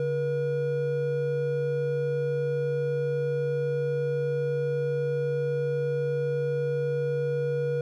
triangle tone pair together, 142.7 / 480 Hz, D3 / B4, -49 / -49 cents, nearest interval octave + major sixth, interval 2100 cents, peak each -28 / -24 dBFS, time 0-7.81 s, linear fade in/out 2 ms, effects none

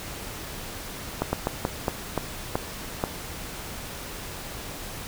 slowing click train, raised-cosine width 1 ms, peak -9 dBFS, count 8, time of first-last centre 1.22-3.039 s, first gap 110 ms, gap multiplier 1.28, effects pink hiss -37 dBFS RMS until 5.07 s

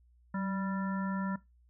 harmonic tone with a mistuned harmonic, 196 Hz, G3, in tune, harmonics 1 / 3 / 5 / 7 / 9, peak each -32 / -46 / -42 / -43 / -46 dBFS, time 0.34-1.36 s, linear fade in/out 5 ms, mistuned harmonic 1, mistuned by -47 cents, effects noise-tail reverb RT60 0.2 s tail -19 dB re dry + added 60 Hz sine -61 dBFS peak until 1.69 s

